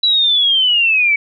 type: linear sweep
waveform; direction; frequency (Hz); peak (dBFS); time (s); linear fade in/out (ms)
sine; down; 3951 to 2254; -10; 0.03-1.16; 5
effects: none